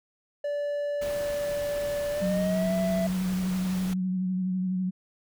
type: tone with pitch glide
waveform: triangle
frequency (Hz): 580 to 662.4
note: D5 to E5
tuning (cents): -22 to +8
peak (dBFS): -25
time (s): 0.44-3.07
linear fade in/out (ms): 5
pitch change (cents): +230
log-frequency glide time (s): 2.1-2.73
type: noise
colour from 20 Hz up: pink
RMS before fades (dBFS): -40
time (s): 1.01-3.94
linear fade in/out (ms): 10
type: tone with vibrato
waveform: sine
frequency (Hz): 185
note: F#3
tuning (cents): 0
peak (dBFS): -25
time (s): 2.21-4.91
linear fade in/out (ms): 20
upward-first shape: sine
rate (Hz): 12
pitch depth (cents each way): 29
effects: none